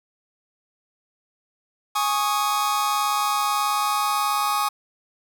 45% pulse chord, Ab suspended fourth, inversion none, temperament just, 830.6 / 1107.5 / 1245.9 Hz, Ab5 / Db6 / Eb6, 0 / -2 / +2 cents, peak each -25 / -25 / -25 dBFS, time 1.95-4.69 s, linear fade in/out 10 ms, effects none

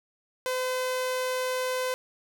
sawtooth tone, 510 Hz, C5, 44 cents flat, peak -23 dBFS, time 0.46-1.94 s, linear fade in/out 0 ms, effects none

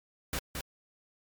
pink noise with echo, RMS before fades -33 dBFS, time 0.33-0.39 s, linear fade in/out 2 ms, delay 220 ms, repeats 1, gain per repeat -4 dB, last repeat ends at 0.61 s, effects MP3 96 kbps

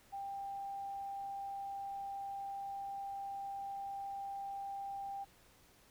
sine tone, 792 Hz, G5, 18 cents sharp, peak -40 dBFS, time 0.12-5.25 s, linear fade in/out 20 ms, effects pink hiss -65 dBFS RMS until 5.9 s

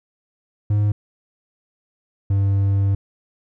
triangle tone pair in turn, 103.83 / 98.73 Hz, G#2 / G2, 0 / +13 cents, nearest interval minor second, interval 87 cents, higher first, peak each -13 dBFS, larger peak neither, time 0.7-0.92 / 2.3-2.95 s, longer second, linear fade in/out 5 ms, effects none

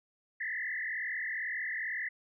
sine tone with frequency modulation, 1886 Hz, A#6, 20 cents sharp, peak -33 dBFS, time 0.4-2.09 s, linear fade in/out 10 ms, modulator 42.2 Hz, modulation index 3.8, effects none

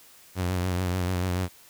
sawtooth tone with vibrato, 90.8 Hz, F#2, 32 cents flat, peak -21 dBFS, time 0.35-1.49 s, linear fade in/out 50 ms, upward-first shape sine, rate 6.9 Hz, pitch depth 51 cents each way, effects white hiss -53 dBFS RMS until 1.69 s

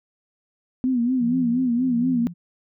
sine tone with vibrato, 246.9 Hz, B3, in tune, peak -18 dBFS, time 0.84-2.27 s, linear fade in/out 0 ms, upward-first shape sine, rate 4.2 Hz, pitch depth 100 cents each way
sine tone with tremolo, 173.1 Hz, F3, 15 cents flat, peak -27 dBFS, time 1.2-2.34 s, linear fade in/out 20 ms, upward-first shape triangle, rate 1.4 Hz, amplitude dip 85%
effects none

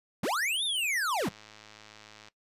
square linear two-way sweep, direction up then down, 120 to 3726 to 120 Hz, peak -28 dBFS, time 0.23-1.29 s, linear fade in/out 5 ms, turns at 0.64 s
click train, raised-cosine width 0.2 ms, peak -32 dBFS, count 117, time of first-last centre 1.2-2.284 s, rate 107 Hz
effects noise-tail reverb RT60 0.1 s tail -18 dB re dry + resampled to 32000 Hz

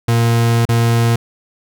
40% pulse tone with dropouts, 116.54 Hz, A#2, in tune, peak -10 dBFS, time 0.08-1.16 s, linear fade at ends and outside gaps 5 ms, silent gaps 0.654-0.689 s, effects none

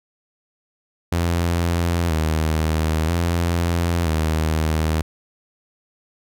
sawtooth tone with vibrato, 82.1 Hz, E2, 6 cents flat, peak -14 dBFS, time 1.12-5.02 s, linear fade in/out 5 ms, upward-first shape square, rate 0.51 Hz, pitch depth 70 cents each way, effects none

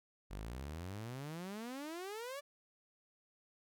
sawtooth exponential sweep, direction up, 46.41 to 587.3 Hz, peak -39 dBFS, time 0.3-2.41 s, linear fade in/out 20 ms, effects none

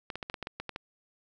clicks, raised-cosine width 0.3 ms, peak -20 dBFS, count 10, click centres 0.102 / 0.156 / 0.228 / 0.299 / 0.342 / 0.427 / 0.471 / 0.6 / 0.693 / 0.761 s, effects none

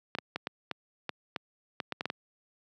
clicks, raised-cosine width 0.3 ms, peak -16 dBFS, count 12, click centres 0.151 / 0.186 / 0.36 / 0.471 / 0.713 / 1.093 / 1.362 / 1.802 / 1.923 / 2.009 / 2.056 / 2.101 s, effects high-pass 150 Hz 12 dB/octave

